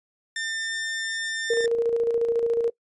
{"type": "tone", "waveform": "sawtooth", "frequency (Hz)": 1799, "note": "A6", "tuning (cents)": 38, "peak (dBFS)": -24, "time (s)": [0.36, 1.66], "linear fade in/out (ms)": 2}
{"type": "tone with tremolo", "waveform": "sine", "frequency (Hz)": 465.7, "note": "A#4", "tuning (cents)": -2, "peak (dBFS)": -18, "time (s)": [1.5, 2.7], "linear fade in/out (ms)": 5, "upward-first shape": "square", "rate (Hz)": 14, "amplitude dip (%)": 40}
{"effects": ["noise-tail reverb RT60 0.1 s tail -22 dB re dry", "resampled to 22050 Hz"]}